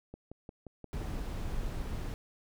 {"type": "click train", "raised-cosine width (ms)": 2, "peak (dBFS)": -31, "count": 6, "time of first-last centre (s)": [0.14, 1.019], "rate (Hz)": 5.69}
{"type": "noise", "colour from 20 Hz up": "brown", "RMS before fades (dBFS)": -36, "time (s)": [0.93, 2.14], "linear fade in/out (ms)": 0}
{"effects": []}